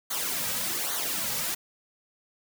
white noise with flanger, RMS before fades -30 dBFS, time 0.1-1.55 s, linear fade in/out 10 ms, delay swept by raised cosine 0.38 to 2.88 ms, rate 1.2 Hz, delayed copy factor -0.7, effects none

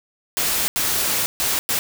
white noise bursts at uneven times, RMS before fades -21 dBFS, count 4, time 0.37-0.68 / 0.76-1.26 / 1.4-1.59 / 1.69-1.79 s, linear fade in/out 0 ms, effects none

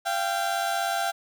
30% pulse tone pair together, 687.6 / 784 Hz, F5 / G5, -27 / 0 cents, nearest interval major second, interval 227 cents, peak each -25 dBFS, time 0.05-1.12 s, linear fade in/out 20 ms, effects none

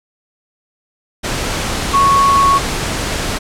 sine tone in noise, 1107 Hz, C#6, 3 cents flat, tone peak -8 dBFS, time 1.93-2.59 s, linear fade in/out 20 ms, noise pink, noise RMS -19 dBFS, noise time 1.23-3.39 s, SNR +8 dB, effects low-pass 9000 Hz 12 dB/octave

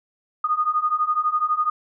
sine beating tone pair, 1225 / 1237 Hz, D#6 / D#6, -27 / -10 cents, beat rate 12 Hz, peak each -23 / -21 dBFS, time 0.44-1.7 s, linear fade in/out 5 ms, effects none

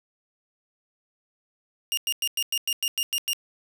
sawtooth tone bursts, 2830 Hz, F7, 22 cents sharp, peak -20 dBFS, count 10, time 1.92-3.332 s, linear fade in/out 0 ms, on 53 ms, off 98 ms, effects none

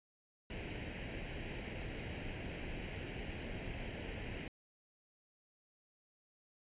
pink noise with comb filter, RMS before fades -43 dBFS, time 0.5-4.48 s, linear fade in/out 2 ms, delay 0.42 ms, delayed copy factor +0.75, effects resampled to 8000 Hz

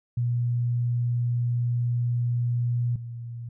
sine tone pair in turn, 120.5 / 118.16 Hz, B2 / A#2, -42 / +24 cents, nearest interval unison, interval 34 cents, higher first, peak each -22 / -33 dBFS, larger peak first, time 0.17-2.96 / 2.96-3.49 s, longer first, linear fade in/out 5 ms, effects none

